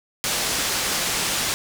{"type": "low-pass noise", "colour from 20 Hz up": "white", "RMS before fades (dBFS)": -24, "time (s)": [0.24, 1.54], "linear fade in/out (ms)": 0, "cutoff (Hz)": 7900, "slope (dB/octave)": 12, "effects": []}